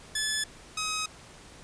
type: tone pair in turn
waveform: 10% pulse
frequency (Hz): 1726 / 1267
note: A6 / D#6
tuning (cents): -34 / +31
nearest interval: perfect fourth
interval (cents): 535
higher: first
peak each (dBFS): -18 / -21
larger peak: first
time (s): 0.15-0.44 / 0.77-1.06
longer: neither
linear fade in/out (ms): 5
effects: pink hiss -50 dBFS RMS until 1.63 s + resampled to 22050 Hz

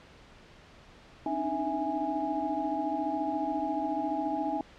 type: tone cluster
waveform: sine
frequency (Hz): 270 / 296.6 / 310.9 / 658 / 828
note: C#4 / D4 / D#4 / E5 / G#5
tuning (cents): -45 / +17 / -1 / -3 / -5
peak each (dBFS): -38 / -36 / -35 / -36 / -32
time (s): 1.26-4.61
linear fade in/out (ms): 2
effects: pink hiss -54 dBFS RMS until 4.78 s + low-pass 4000 Hz 12 dB/octave

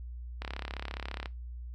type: click train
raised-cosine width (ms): 0.3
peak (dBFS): -21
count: 30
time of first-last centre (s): 0.42-1.258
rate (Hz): 34.6
effects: noise-tail reverb RT60 0.2 s tail -20 dB re dry + added 60 Hz sine -39 dBFS peak until 1.74 s

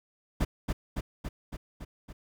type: noise with echo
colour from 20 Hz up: brown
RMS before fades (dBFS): -26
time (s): 0.4-0.45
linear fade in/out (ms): 10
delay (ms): 280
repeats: 6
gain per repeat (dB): -3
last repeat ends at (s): 2.13
effects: none

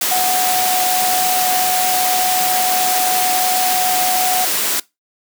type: tone in noise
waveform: sine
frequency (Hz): 737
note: F#5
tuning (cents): -7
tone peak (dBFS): -16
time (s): 0.11-4.45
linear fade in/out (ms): 5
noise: white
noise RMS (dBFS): -18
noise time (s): 0.01-4.8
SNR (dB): -1
effects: noise-tail reverb RT60 0.2 s tail -21 dB re dry + high-pass 200 Hz 12 dB/octave

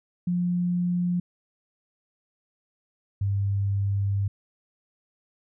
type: tone pair in turn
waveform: sine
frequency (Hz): 176.9 / 99.5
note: F3 / G2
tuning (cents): +23 / +26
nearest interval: minor seventh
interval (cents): 997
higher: first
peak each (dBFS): -22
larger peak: neither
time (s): 0.27-1.2 / 3.21-4.28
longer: second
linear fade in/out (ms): 5
effects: none

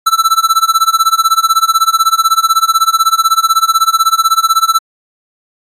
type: tone with tremolo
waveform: square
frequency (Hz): 1328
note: E6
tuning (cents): +12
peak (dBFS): -5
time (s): 0.06-4.79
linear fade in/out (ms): 10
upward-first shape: sine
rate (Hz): 16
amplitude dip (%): 95
effects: AAC 64 kbps

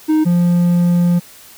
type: tone pair in turn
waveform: triangle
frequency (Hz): 311.1 / 174.6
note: D#4 / F3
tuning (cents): 0 / 0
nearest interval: minor seventh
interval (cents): 1000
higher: first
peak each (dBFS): -8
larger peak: neither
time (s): 0.08-0.25 / 0.25-1.2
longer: second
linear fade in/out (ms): 20
effects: white hiss -41 dBFS RMS until 1.57 s

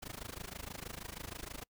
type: noise with amplitude modulation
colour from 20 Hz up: pink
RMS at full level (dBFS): -42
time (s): 0.02-1.64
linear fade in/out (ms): 10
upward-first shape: sine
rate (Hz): 26.3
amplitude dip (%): 95
effects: noise-tail reverb RT60 0.1 s tail -26 dB re dry

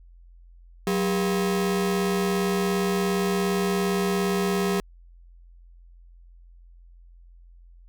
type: ring-modulated tone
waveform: 40% pulse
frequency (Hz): 293.3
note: D4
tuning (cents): -2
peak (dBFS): -18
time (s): 0.87-4.8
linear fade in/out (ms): 0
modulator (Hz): 108
effects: added 43 Hz sine -47 dBFS peak until 7.88 s

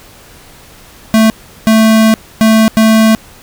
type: tone bursts at uneven times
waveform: square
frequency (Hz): 220.8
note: A3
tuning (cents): +6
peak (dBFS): -5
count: 4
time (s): 1.14-1.3 / 1.67-2.14 / 2.41-2.68 / 2.77-3.15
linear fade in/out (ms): 0
effects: pink hiss -38 dBFS RMS until 3.42 s

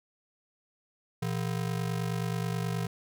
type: ring-modulated tone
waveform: square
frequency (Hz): 144.1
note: D3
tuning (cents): -33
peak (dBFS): -27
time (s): 1.22-2.87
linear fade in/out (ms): 5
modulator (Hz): 24.7
effects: none

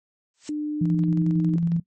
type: noise with exponential growth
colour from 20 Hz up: blue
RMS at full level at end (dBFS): -31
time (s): 0.34-0.49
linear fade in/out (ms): 1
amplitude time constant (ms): 32
type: tone with pitch glide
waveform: sine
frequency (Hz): 299.7 to 309.7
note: D4 to D#4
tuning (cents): +35 to -8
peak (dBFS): -24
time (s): 0.49-1.56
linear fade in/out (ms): 2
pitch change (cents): +57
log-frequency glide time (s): 0.75-1.24
type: tone with tremolo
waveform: sine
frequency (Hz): 168.6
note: E3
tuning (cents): +39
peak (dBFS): -18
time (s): 0.81-1.8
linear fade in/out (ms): 5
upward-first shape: square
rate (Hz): 11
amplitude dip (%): 30
effects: noise-tail reverb RT60 0.1 s tail -19 dB re dry + MP3 32 kbps

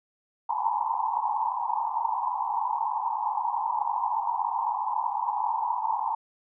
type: band-pass noise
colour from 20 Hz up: pink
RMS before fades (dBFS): -28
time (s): 0.49-6.15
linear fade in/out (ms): 5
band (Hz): 830 to 1000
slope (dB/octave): 96
effects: none

